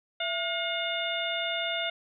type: harmonic tone with a mistuned harmonic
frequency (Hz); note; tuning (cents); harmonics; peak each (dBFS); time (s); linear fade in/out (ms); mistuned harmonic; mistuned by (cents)
715; F5; +41; 1 / 2 / 3 / 4 / 5; -33 / -36 / -35 / -35 / -34; 0.2-1.9; 5; 1; -110
effects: none